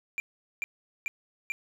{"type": "tone bursts", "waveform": "triangle", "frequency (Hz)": 2373, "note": "D7", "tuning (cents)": 17, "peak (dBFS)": -27, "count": 4, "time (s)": [0.18, 1.52], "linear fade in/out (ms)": 0, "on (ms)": 20, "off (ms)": 420, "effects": []}